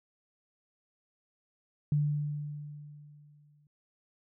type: tone with exponential decay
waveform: sine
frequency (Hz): 147.5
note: D3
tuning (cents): +8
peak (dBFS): -23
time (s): 1.92-3.67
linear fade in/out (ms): 2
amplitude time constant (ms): 380
effects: none